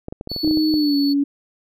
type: clicks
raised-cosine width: 2 ms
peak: -16 dBFS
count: 11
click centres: 0.084 / 0.125 / 0.211 / 0.274 / 0.316 / 0.363 / 0.446 / 0.476 / 0.511 / 0.573 / 0.74 s
type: tone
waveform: triangle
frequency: 4435 Hz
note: C#8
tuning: in tune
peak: -24 dBFS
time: 0.29-1.14 s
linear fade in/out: 20 ms
type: tone with pitch glide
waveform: sine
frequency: 310 to 282.6 Hz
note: D#4 to C#4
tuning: -6 to +34 cents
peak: -15 dBFS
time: 0.43-1.24 s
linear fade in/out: 10 ms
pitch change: -160 cents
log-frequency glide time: 0.72-0.96 s
effects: none